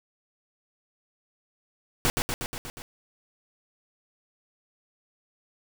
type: noise with echo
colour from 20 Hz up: pink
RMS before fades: -23 dBFS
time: 2.05-2.1 s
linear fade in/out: 0 ms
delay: 120 ms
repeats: 6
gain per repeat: -3 dB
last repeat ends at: 2.82 s
effects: none